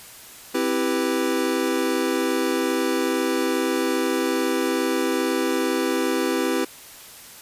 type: chord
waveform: square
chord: C major seventh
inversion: none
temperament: equal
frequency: 261.6 / 329.6 / 392 / 493.9 Hz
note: C4 / E4 / G4 / B4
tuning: 0 / 0 / 0 / 0 cents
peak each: -27 / -26 / -27 / -28 dBFS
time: 0.54-6.65 s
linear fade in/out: 10 ms
effects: white hiss -43 dBFS RMS until 7.41 s + resampled to 32000 Hz